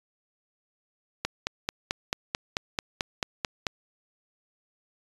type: click train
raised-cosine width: 0.2 ms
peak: -9 dBFS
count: 12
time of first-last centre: 1.25-3.668 s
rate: 4.55 Hz
effects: resampled to 24000 Hz